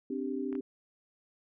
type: chord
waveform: sine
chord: C suspended second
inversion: none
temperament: just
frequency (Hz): 261.6 / 294.3 / 392.4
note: C4 / D4 / G4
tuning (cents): 0 / +4 / +2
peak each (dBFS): -35 / -37 / -37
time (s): 0.1-0.61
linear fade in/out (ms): 5
type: clicks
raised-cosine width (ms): 0.5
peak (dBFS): -34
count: 2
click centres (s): 0.528 / 0.553
effects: none